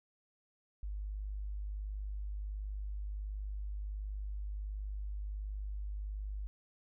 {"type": "tone", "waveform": "sine", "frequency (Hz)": 50.7, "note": "G#1", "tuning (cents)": -41, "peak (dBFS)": -37, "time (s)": [0.83, 6.47], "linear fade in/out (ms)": 0, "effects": []}